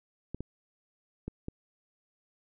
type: clicks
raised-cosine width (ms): 3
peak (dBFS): -23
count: 4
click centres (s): 0.346 / 0.406 / 1.28 / 1.484
effects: none